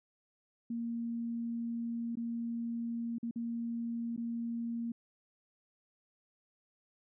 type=tone with dropouts; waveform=sine; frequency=233.1 Hz; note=A#3; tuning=in tune; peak=-34 dBFS; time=0.7-4.92 s; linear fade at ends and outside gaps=5 ms; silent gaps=2.155-2.17 / 3.184-3.229 / 3.311-3.358 / 4.164-4.176 s; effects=none